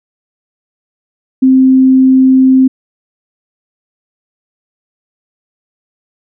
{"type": "tone", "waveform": "sine", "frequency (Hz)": 261.6, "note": "C4", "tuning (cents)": 0, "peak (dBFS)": -3, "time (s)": [1.42, 2.68], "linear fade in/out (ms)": 10, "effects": []}